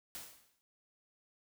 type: noise with exponential decay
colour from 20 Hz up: white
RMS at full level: -43 dBFS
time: 0.15-0.61 s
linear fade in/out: 0 ms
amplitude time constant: 100 ms
effects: none